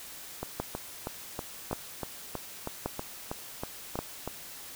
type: two click trains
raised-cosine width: 1 ms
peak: -16 / -19 dBFS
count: 4 / 13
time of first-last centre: 0.6-3.99 / 0.43-4.276 s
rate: 0.885 / 3.12 Hz
effects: white hiss -45 dBFS RMS until 4.75 s